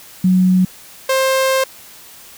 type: tone pair in turn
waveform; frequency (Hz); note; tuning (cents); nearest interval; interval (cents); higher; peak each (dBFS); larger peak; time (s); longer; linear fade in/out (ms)
sine / sawtooth; 184.5 / 529; F#3 / C5; -5 / +19; octave + tritone; 1824; second; -9; neither; 0.24-0.65 / 1.09-1.64; second; 5
effects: white hiss -40 dBFS RMS until 2.37 s